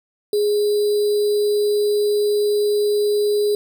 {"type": "tone with sample-and-hold", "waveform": "sine", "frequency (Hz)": 415.3, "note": "G#4", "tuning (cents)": 0, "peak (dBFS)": -15, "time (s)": [0.33, 3.55], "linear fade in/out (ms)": 2, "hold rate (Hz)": 4410, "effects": []}